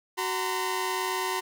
sawtooth tone cluster, 373.8 / 920 / 1019 Hz, F#4 / A#5 / C6, +18 / -23 / -46 cents, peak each -28 dBFS, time 0.17-1.41 s, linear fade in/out 20 ms, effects none

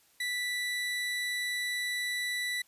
30% pulse tone, 1971 Hz, B6, 4 cents flat, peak -28 dBFS, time 0.2-2.62 s, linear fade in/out 5 ms, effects white hiss -65 dBFS RMS until 2.67 s + resampled to 32000 Hz

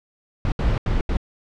brown noise bursts at uneven times, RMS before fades -20 dBFS, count 4, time 0.45-0.52 / 0.59-0.78 / 0.86-1.01 / 1.09-1.17 s, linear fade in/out 2 ms, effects low-pass 4000 Hz 12 dB/octave

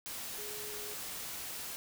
sine tone in noise, 420 Hz, G#4, 19 cents sharp, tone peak -47 dBFS, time 0.38-0.94 s, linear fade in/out 0 ms, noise white, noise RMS -42 dBFS, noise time 0.06-1.76 s, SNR -8 dB, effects none

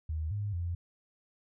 sine tone with pitch steps, 78.5 / 103 / 86.4 Hz, D#2 / G#2 / F2, +16 / -14 / -18 cents, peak -31 dBFS, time 0.09-0.75 s, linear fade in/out 5 ms, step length 220 ms, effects none

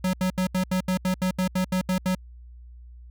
square tone bursts, 185 Hz, F#3, in tune, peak -22 dBFS, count 13, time 0.04-2.15 s, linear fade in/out 5 ms, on 94 ms, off 74 ms, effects added 60 Hz sine -42 dBFS peak until 3.1 s

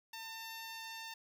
10% pulse tone, 901 Hz, A5, 41 cents sharp, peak -36 dBFS, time 0.13-1.14 s, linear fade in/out 5 ms, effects none

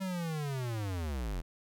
square linear sweep, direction down, 193.8 to 38.89 Hz, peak -34 dBFS, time 0-1.42 s, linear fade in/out 20 ms, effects none

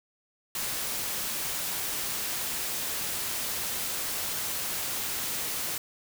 white noise, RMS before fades -32 dBFS, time 0.55-5.78 s, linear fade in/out 2 ms, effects none

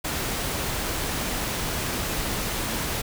pink noise, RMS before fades -28 dBFS, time 0.04-3.02 s, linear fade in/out 10 ms, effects none

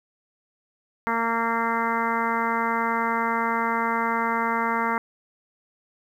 harmonic tone, 229.8 Hz, A#3, 25 cents flat, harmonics 1 / 2 / 3 / 4 / 5 / 6 / 7 / 8 / 9, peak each -30 / -32 / -35 / -26 / -29 / -30 / -34 / -35 / -33 dBFS, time 1.07-4.98 s, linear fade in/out 0 ms, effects 9-bit

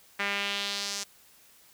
sawtooth tone with band-pass filter sweep, 200.8 Hz, G3, 42 cents sharp, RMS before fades -32 dBFS, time 0.19-1.04 s, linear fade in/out 10 ms, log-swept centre 2000 to 6300 Hz, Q 2, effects white hiss -58 dBFS RMS until 1.73 s

